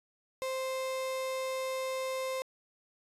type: tone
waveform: 35% pulse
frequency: 523.3 Hz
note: C5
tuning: in tune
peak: -31 dBFS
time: 0.42-2.42 s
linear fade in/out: 0 ms
effects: resampled to 32000 Hz